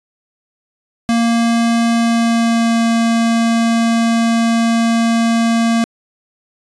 square tone with pitch glide, 232 to 229.9 Hz, A#3 to A#3, -8 to -24 cents, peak -12 dBFS, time 1.09-5.84 s, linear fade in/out 0 ms, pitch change -16 cents, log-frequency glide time 1.92-2.85 s, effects resampled to 22050 Hz

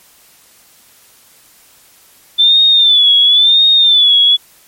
sine tone with vibrato, 3520 Hz, A7, in tune, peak -5 dBFS, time 2.38-4.37 s, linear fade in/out 20 ms, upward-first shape sine, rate 0.96 Hz, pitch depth 93 cents each way, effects white hiss -46 dBFS RMS until 4.67 s + MP3 64 kbps

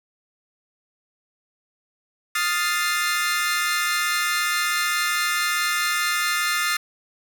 sawtooth chord, F dominant seventh, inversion third, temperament equal, 1244.5 / 1396.9 / 1760 / 2093 Hz, Eb6 / F6 / A6 / C7, 0 / 0 / 0 / 0 cents, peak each -23 dBFS, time 2.35-6.77 s, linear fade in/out 5 ms, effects none

